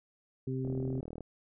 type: harmonic tone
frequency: 130.81 Hz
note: C3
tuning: in tune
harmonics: 1 / 2 / 3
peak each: -34 / -37 / -39 dBFS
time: 0.47-1.01 s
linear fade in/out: 5 ms
type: click train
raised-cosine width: 2 ms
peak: -29 dBFS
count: 23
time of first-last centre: 0.65-1.207 s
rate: 39.5 Hz
effects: none